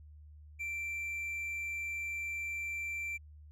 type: tone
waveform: triangle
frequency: 2349 Hz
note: D7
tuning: in tune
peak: -34 dBFS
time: 0.59-3.18 s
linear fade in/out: 20 ms
effects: added 75 Hz sine -51 dBFS peak until 3.51 s